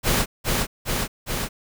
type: noise with echo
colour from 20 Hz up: pink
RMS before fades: -20 dBFS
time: 0.03-0.26 s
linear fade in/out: 50 ms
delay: 410 ms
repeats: 3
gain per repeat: -2 dB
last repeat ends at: 1.49 s
effects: none